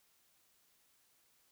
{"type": "silence", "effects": ["white hiss -72 dBFS RMS until 1.51 s"]}